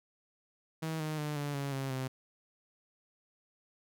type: tone with pitch steps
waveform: sawtooth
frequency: 160 / 154.73 / 149.63 / 144.7 / 139.93 / 135.32 / 130.86 Hz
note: D#3 / D#3 / D3 / D3 / C#3 / C#3 / C3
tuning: +49 / -9 / +33 / -25 / +17 / -41 / +1 cents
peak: -30 dBFS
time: 0.82-2.08 s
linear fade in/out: 10 ms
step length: 180 ms
effects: none